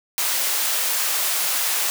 white high-pass noise, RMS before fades -22 dBFS, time 0.18-1.9 s, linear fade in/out 0 ms, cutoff 600 Hz, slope 12 dB/octave, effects none

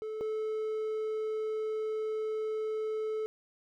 triangle tone pair in turn, 434.7 / 434.7 Hz, A4 / A4, -21 / -21 cents, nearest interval unison, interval 0 cents, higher neither, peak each -33 / -29 dBFS, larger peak second, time 0.02-0.21 / 0.21-3.26 s, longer second, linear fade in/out 0 ms, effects none

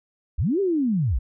sine linear two-way sweep, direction up then down, 43.17 to 408.8 to 43.17 Hz, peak -19 dBFS, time 0.38-1.19 s, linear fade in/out 10 ms, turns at 0.6 s, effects none

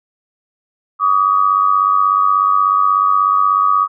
sine tone pair together, 1148 / 1244.5 Hz, D6 / D#6, -40 / 0 cents, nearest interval minor second, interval 140 cents, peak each -13 dBFS, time 0.99-3.88 s, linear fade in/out 50 ms, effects none

